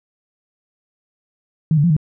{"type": "tone with pitch steps", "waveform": "sine", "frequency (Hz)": [158.2, 144.5, 173.1, 152.2], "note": ["D#3", "D3", "F3", "D#3"], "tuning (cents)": [29, -28, -15, -38], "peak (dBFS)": -11, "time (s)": [1.71, 1.966], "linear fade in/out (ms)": 2, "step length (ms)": 64, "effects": []}